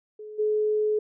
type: tone with level steps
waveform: sine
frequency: 426.1 Hz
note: G#4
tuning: 44 cents sharp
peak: -37 / -21 dBFS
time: 0.19-0.99 s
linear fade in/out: 5 ms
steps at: 0.38 s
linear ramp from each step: 20 ms
effects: none